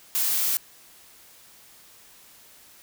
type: noise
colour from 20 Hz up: blue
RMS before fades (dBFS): -24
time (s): 0.15-0.57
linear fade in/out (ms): 0
effects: white hiss -52 dBFS RMS until 2.82 s